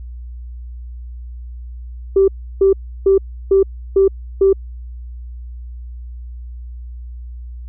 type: tone bursts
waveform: sine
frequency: 388.4 Hz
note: G4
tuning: 16 cents flat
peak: -7 dBFS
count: 6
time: 2.16-4.53 s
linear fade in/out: 5 ms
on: 120 ms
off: 330 ms
effects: tanh soft clip ceiling -3 dBFS + added 60 Hz sine -28 dBFS peak until 7.68 s